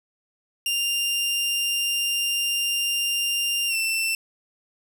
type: tone with pitch glide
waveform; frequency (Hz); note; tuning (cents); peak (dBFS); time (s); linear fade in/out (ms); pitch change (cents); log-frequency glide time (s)
sawtooth; 2794 to 2679; F7 to E7; 0 to +27; -19; 0.66-4.15; 2; -73; 3.68-3.75
effects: none